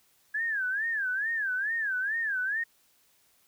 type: tone with vibrato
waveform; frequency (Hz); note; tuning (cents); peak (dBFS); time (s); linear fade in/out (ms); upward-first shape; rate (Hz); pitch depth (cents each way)
sine; 1661.2; G#6; 0; -27; 0.34-2.64; 10; sine; 2.3; 190
effects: white hiss -66 dBFS RMS until 3.47 s